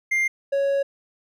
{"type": "tone pair in turn", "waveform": "triangle", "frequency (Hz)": [2100, 555.1], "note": ["C7", "C#5"], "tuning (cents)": [6, 2], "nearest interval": "octave + major seventh", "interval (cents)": 2304, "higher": "first", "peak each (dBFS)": -17, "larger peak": "neither", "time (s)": [[0.11, 0.28], [0.52, 0.83]], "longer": "second", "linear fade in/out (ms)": 10, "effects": []}